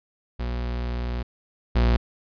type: tone pair in turn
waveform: 40% pulse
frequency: 60.3 / 59.06 Hz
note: B1 / A#1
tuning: -41 / +23 cents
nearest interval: unison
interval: 36 cents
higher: first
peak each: -25 / -16 dBFS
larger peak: second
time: 0.39-1.23 / 1.75-1.97 s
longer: first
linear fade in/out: 10 ms
effects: resampled to 11025 Hz